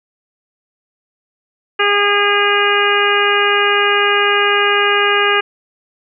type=harmonic tone; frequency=408 Hz; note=G#4; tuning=31 cents flat; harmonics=1 / 2 / 3 / 4 / 5 / 6 / 7; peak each=-17 / -22 / -17 / -17 / -21 / -20 / -19 dBFS; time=1.79-5.41 s; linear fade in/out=10 ms; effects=none